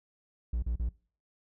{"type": "tone bursts", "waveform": "triangle", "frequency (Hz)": 58.27, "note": "A#1", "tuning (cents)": 0, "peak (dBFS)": -26, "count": 3, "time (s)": [0.53, 0.89], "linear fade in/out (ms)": 5, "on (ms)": 94, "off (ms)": 39, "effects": ["noise-tail reverb RT60 0.4 s tail -22 dB re dry"]}